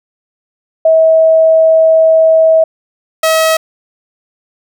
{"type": "tone pair in turn", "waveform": ["sine", "sawtooth"], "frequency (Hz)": [644, 641.1], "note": ["E5", "E5"], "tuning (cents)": [-41, -48], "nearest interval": "unison", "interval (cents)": 7, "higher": "first", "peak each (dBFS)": -4, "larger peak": "neither", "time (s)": [[0.85, 2.64], [3.23, 3.57]], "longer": "first", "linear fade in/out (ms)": 5, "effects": []}